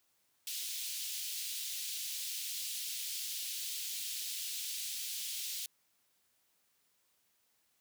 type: high-pass noise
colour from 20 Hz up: pink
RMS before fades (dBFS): -40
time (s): 0.47-5.66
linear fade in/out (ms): 2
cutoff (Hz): 3100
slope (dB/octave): 24
effects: white hiss -75 dBFS RMS until 7.8 s + high-pass 60 Hz 12 dB/octave